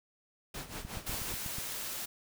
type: noise with tremolo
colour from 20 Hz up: pink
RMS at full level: -40 dBFS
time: 0.54-1.33 s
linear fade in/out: 5 ms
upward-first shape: sine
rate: 5.5 Hz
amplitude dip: 75%
type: click train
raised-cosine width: 5 ms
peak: -30 dBFS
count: 7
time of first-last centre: 0.85-1.584 s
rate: 8.17 Hz
type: noise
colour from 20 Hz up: white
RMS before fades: -39 dBFS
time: 1.06-2.06 s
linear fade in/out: 10 ms
effects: none